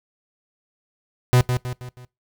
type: tone with echo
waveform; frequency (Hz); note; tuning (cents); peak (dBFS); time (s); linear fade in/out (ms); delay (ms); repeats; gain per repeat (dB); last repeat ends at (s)
45% pulse; 124.9; B2; +20; -12; 1.33-1.41; 0; 160; 4; -7; 2.05
effects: noise-tail reverb RT60 0.2 s tail -21 dB re dry